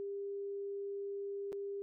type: tone with dropouts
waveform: sine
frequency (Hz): 399.7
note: G4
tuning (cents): +34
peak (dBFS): -38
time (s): 0-1.82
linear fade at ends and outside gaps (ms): 0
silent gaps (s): 1.521-1.528
effects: none